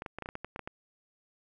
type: clicks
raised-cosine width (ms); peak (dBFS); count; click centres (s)
0.5; -23; 11; 0.021 / 0.062 / 0.186 / 0.223 / 0.259 / 0.289 / 0.354 / 0.446 / 0.561 / 0.593 / 0.675
effects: none